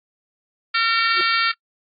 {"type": "harmonic tone", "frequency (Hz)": 456.2, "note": "A#4", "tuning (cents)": -37, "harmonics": [3, 4, 5, 6, 7, 8, 9, 10], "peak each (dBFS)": [-20, -24, -24, -28, -29, -29, -31, -27], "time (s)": [0.74, 1.52], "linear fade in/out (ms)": 10}
{"type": "tone with exponential growth", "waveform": "sine", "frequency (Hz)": 358, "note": "F4", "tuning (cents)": 43, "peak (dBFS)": -23, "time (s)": [1.11, 1.21], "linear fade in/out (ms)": 0, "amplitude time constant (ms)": 20}
{"effects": ["noise-tail reverb RT60 0.1 s tail -26 dB re dry", "AAC 32 kbps"]}